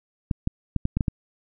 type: clicks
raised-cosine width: 5 ms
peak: -10 dBFS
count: 7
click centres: 0.312 / 0.474 / 0.763 / 0.854 / 0.97 / 1.008 / 1.082 s
effects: none